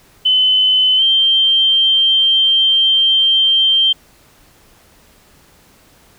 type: tone with pitch glide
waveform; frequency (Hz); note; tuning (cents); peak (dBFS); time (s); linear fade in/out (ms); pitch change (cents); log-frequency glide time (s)
sine; 3034 to 3148; F#7 to G7; +43 to +7; -9; 0.25-3.93; 10; +64; 0.97-1.03
effects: pink hiss -49 dBFS RMS until 6.18 s